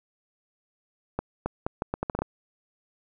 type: accelerating click train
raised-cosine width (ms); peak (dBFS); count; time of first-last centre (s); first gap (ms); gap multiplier
1; -13; 10; 1.19-2.22; 270; 0.76
effects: none